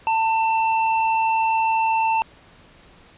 square tone, 893 Hz, A5, 25 cents sharp, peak -18 dBFS, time 0.07-2.22 s, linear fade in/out 0 ms, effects pink hiss -50 dBFS RMS until 3.17 s + resampled to 8000 Hz

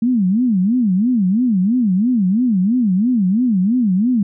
sine tone with vibrato, 215.1 Hz, A3, 39 cents flat, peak -12 dBFS, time 0.02-4.23 s, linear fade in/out 5 ms, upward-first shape sine, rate 3 Hz, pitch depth 300 cents each way, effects none

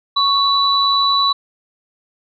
sine tone pair together, 1108.7 / 3951 Hz, C#6 / B7, 0 / 0 cents, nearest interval octave + minor seventh, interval 2200 cents, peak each -15 dBFS, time 0.16-1.33 s, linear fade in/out 10 ms, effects none

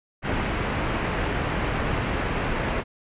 pink low-pass noise, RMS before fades -26 dBFS, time 0.22-2.84 s, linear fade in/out 50 ms, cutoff 2700 Hz, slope 24 dB/octave, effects resampled to 8000 Hz

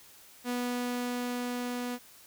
sawtooth tone with level ramp, 245.2 Hz, B3, 12 cents flat, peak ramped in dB -26 to -29 dBFS, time 0.44-1.99 s, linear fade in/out 50 ms, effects white hiss -55 dBFS RMS until 2.26 s

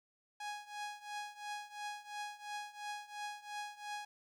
sawtooth tone with tremolo, 830.6 Hz, G#5, in tune, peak -35 dBFS, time 0.4-4.05 s, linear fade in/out 5 ms, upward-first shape triangle, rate 2.9 Hz, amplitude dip 90%, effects low-pass 8000 Hz 12 dB/octave + 12-bit

